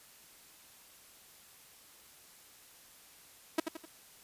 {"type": "tone with echo", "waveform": "sawtooth", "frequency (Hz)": 322.1, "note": "E4", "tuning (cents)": -40, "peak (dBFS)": -22, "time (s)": [3.58, 3.6], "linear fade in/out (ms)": 5, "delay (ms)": 85, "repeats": 3, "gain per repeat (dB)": -7, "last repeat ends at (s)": 3.855, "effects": ["white hiss -58 dBFS RMS until 4.23 s", "resampled to 32000 Hz"]}